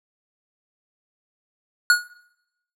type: tone with exponential decay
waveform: square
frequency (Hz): 1448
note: F#6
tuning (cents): -38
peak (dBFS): -10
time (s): 1.9-2.1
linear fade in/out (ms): 1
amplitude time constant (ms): 43
effects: noise-tail reverb RT60 0.8 s tail -20 dB re dry + low-pass 12000 Hz 12 dB/octave